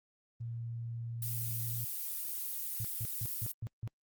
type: tone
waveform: sine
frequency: 116.54 Hz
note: A#2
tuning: in tune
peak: -37 dBFS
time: 0.4-1.85 s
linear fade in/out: 10 ms
type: noise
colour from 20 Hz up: violet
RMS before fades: -38 dBFS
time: 1.22-3.52 s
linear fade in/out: 5 ms
type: tone bursts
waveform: sine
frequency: 112.9 Hz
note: A2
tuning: 45 cents sharp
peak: -35 dBFS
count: 6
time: 2.8-3.876 s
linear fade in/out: 0 ms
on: 46 ms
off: 160 ms
effects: Opus 24 kbps